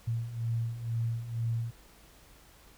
sine beating tone pair, 114.1 / 116.2 Hz, A#2 / A#2, -37 / -5 cents, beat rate 2.1 Hz, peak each -36 / -31 dBFS, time 0.07-1.71 s, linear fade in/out 10 ms, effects added 50 Hz sine -60 dBFS peak until 2.77 s + pink hiss -58 dBFS RMS until 2.77 s

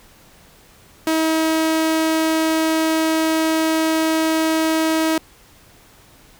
sawtooth tone, 319.6 Hz, D#4, 47 cents sharp, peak -12 dBFS, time 1.07-5.18 s, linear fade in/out 2 ms, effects pink hiss -49 dBFS RMS until 6.39 s

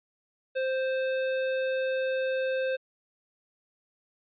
square tone, 523.3 Hz, C5, in tune, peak -27 dBFS, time 0.55-2.77 s, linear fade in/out 20 ms, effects resampled to 8000 Hz

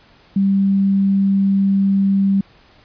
sine tone, 196 Hz, G3, in tune, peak -12 dBFS, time 0.36-2.41 s, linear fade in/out 5 ms, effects pink hiss -50 dBFS RMS until 2.84 s + resampled to 11025 Hz

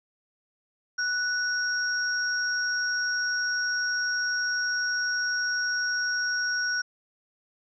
sine tone pair together, 1480 / 5588 Hz, F#6 / F8, 0 / 0 cents, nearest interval octave + major seventh, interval 2300 cents, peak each -26 / -30 dBFS, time 0.98-6.82 s, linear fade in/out 10 ms, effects none

